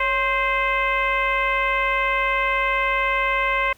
sine tone with frequency modulation, 1568 Hz, G6, in tune, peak -18 dBFS, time 0-3.73 s, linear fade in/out 5 ms, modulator 507 Hz, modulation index 1.9, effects pink hiss -54 dBFS RMS until 3.77 s

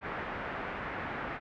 white low-pass noise, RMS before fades -38 dBFS, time 0.01-1.4 s, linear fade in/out 50 ms, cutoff 1900 Hz, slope 24 dB/octave, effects none

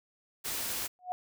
white noise, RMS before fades -35 dBFS, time 0.44-0.88 s, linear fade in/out 20 ms
sine tone with exponential growth, 728 Hz, F#5, 28 cents flat, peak -27 dBFS, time 0.99-1.12 s, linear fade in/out 0 ms, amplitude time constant 28 ms
effects none

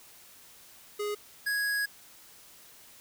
square tone pair in turn, 415.3 / 1661.2 Hz, G#4 / G#6, 0 / 0 cents, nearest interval 2 octaves, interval 2400 cents, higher second, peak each -31 / -28 dBFS, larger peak second, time 0.99-1.15 / 1.46-1.86 s, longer second, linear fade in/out 10 ms, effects white hiss -54 dBFS RMS until 3 s

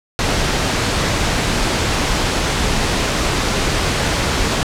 pink noise, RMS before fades -17 dBFS, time 0.19-4.63 s, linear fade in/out 0 ms, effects low-pass 7000 Hz 12 dB/octave

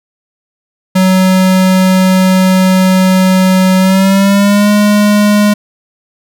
square tone with pitch glide, 186.9 to 207.4 Hz, F#3 to G#3, +18 to -2 cents, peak -6 dBFS, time 0.95-5.54 s, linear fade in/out 10 ms, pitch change +180 cents, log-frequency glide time 3.78-4.7 s, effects none

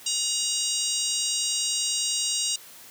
harmonic tone, 950 Hz, A#5, 33 cents sharp, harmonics 3 / 4 / 5 / 6 / 7 / 8 / 9, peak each -32 / -32 / -32 / -32 / -32 / -32 / -32 dBFS, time 0.06-2.56 s, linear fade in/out 5 ms, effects white hiss -47 dBFS RMS until 2.9 s + high-pass 80 Hz 12 dB/octave

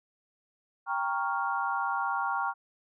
sine chord, G half-diminished seventh, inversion none, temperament equal with one note detuned, 792.2 / 932.3 / 1108.7 / 1396.9 Hz, G5 / Bb5 / Db6 / F6, +18 / 0 / 0 / 0 cents, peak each -33 dBFS, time 0.86-2.54 s, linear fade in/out 50 ms, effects none

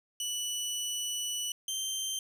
20% pulse tone pair in turn, 2960 / 3136 Hz, F#7 / G7, 0 / 0 cents, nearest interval minor second, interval 100 cents, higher second, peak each -27 dBFS, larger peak neither, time 0.2-1.52 / 1.68-2.19 s, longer first, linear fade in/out 2 ms, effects none

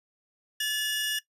sawtooth tone pair together, 1728 / 2871 Hz, A6 / F7, -32 / +47 cents, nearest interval major sixth, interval 879 cents, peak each -26 dBFS, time 0.6-1.19 s, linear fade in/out 5 ms, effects noise-tail reverb RT60 0.1 s tail -17 dB re dry + resampled to 32000 Hz

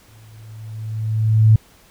sine tone with exponential growth, 109.6 Hz, A2, 6 cents flat, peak -6 dBFS, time 0.08-1.56 s, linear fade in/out 5 ms, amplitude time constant 320 ms, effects pink hiss -51 dBFS RMS until 1.9 s

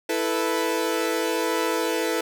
sawtooth chord, E suspended fourth, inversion none, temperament equal, 329.6 / 440 / 493.9 Hz, E4 / A4 / B4, 0 / 0 / 0 cents, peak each -23 dBFS, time 0.09-2.21 s, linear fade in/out 5 ms, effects none

